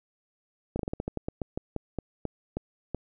slowing click train, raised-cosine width 2 ms, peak -17 dBFS, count 16, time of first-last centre 0.76-2.947 s, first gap 33 ms, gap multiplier 1.19, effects none

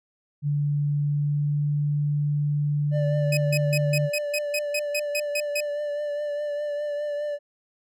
sine tone with pitch glide, 145.5 to 146.6 Hz, D3 to D3, -16 to -3 cents, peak -21 dBFS, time 0.42-4.1 s, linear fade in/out 50 ms, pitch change +13 cents, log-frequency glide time 1.01-1.63 s
triangle tone with vibrato, 587.3 Hz, D5, in tune, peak -24 dBFS, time 2.91-7.39 s, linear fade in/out 50 ms, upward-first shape triangle, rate 4.9 Hz, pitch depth 29 cents each way
sawtooth tone bursts, 2521 Hz, D#7, 22 cents sharp, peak -21 dBFS, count 12, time 3.32-5.606 s, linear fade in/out 5 ms, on 53 ms, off 150 ms
effects resampled to 32000 Hz

